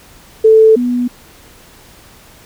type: tone pair in turn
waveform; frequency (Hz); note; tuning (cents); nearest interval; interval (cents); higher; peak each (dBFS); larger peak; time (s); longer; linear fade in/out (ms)
sine; 440.5 / 245.2; A4 / B3; +2 / -12; minor seventh; 1014; first; -3 / -12; first; 0.44-0.76 / 0.76-1.08; neither; 10
effects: pink hiss -42 dBFS RMS until 2.45 s